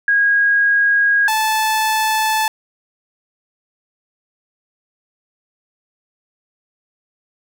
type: tone pair in turn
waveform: sine / sawtooth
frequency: 1640 / 873 Hz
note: G#6 / A5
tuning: -22 / -14 cents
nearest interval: major seventh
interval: 1092 cents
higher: first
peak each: -11 dBFS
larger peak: neither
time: 0.08-1.28 / 1.28-2.48 s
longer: neither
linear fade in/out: 2 ms
effects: none